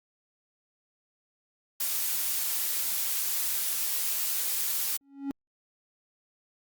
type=noise; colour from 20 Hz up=blue; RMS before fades=-29 dBFS; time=1.8-4.97 s; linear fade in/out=5 ms
type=tone with exponential growth; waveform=triangle; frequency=277.2 Hz; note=C#4; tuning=in tune; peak=-24 dBFS; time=5.01-5.31 s; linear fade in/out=0 ms; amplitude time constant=64 ms
effects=Opus 48 kbps